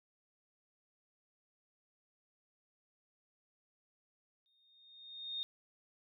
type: tone with exponential growth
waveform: sine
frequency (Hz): 3686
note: A#7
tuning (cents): -20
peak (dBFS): -35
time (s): 4.46-5.43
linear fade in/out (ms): 0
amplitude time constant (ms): 210
effects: none